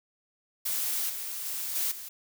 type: noise with level steps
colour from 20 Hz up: blue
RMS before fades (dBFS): -30 / -36 / -34 / -29 / -41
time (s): 0.65-2.09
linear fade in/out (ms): 10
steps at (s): 1.09 / 1.45 / 1.75 / 1.91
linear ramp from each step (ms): 10
effects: none